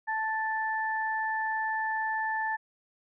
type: tone pair together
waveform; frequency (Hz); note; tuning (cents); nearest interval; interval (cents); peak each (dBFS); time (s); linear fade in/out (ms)
sine; 877.9 / 1760; A5 / A6; -4 / 0; octave; 1204; -30 / -31; 0.07-2.57; 20
effects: none